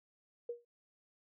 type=tone with exponential decay; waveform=sine; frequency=475.9 Hz; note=A#4; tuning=36 cents sharp; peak=-34 dBFS; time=0.49-0.65 s; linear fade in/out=5 ms; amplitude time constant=33 ms; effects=none